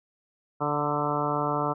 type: harmonic tone with a mistuned harmonic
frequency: 146.83 Hz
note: D3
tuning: in tune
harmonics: 1 / 2 / 3 / 4 / 5 / 6 / 7 / 8 / 9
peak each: -33 / -33 / -33 / -33 / -33 / -33 / -33 / -33 / -33 dBFS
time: 0.6-1.74 s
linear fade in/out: 20 ms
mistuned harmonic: 6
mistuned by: +31 cents
effects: none